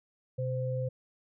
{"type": "tone pair together", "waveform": "sine", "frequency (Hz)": [126.86, 516], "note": ["B2", "C5"], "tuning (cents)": [47, -24], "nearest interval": "2 octaves", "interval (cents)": 2429, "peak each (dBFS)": [-31, -34], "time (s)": [0.38, 0.89], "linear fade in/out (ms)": 10, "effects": []}